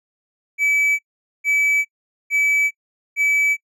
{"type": "tone bursts", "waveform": "triangle", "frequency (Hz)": 2296, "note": "D7", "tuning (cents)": -40, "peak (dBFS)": -13, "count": 4, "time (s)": [0.58, 3.57], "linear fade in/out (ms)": 50, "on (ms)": 410, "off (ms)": 450, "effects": ["noise-tail reverb RT60 0.1 s tail -24 dB re dry"]}